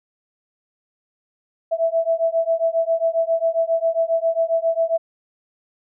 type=beating tone pair; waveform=sine; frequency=656 / 663.4 Hz; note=E5 / E5; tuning=-9 / +11 cents; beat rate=7.4 Hz; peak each=-20 / -20 dBFS; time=1.71-4.98 s; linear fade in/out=20 ms; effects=none